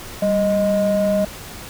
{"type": "tone pair together", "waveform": "sine", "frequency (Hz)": [196.01, 622.3], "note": ["G3", "D#5"], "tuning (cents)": [0, 0], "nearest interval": "octave + minor sixth", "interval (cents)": 2000, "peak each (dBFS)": [-18, -15], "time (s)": [0.22, 1.25], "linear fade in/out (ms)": 5, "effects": ["tanh soft clip ceiling -11 dBFS", "pink hiss -35 dBFS RMS until 1.69 s"]}